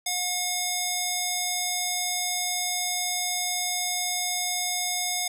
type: tone with band-pass filter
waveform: square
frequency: 722 Hz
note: F#5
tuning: 43 cents flat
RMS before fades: -28 dBFS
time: 0.06-5.28 s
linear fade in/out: 5 ms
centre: 7300 Hz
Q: 0.98
effects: none